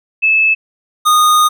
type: tone pair in turn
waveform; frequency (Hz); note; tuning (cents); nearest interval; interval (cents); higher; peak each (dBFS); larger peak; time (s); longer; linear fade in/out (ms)
sine / square; 2610 / 1231.8; E7 / D#6; -18 / -18; octave + minor second; 1300; first; -8; neither; 0.22-0.55 / 1.05-1.49; second; 20
effects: none